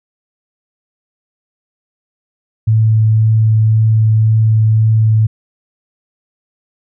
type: tone with vibrato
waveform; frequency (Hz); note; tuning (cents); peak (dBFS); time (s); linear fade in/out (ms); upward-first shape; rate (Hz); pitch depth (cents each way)
sine; 110; A2; 0; -7; 2.67-5.27; 10; triangle; 1.9; 9
effects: none